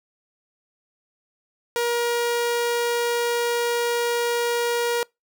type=tone; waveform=sawtooth; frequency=475 Hz; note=A#4; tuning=33 cents sharp; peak=-17 dBFS; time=1.76-5.03 s; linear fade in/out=0 ms; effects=noise-tail reverb RT60 0.2 s tail -26 dB re dry